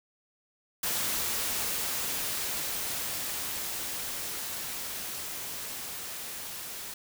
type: noise with level ramp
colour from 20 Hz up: white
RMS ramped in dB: -30 to -40 dBFS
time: 0.83-6.94 s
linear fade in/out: 5 ms
effects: none